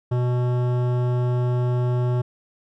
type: tone with hard clipping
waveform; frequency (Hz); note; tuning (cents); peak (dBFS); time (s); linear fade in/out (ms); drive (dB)
sine; 123.47; B2; 0; -21; 0.11-2.22; 10; 15
effects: none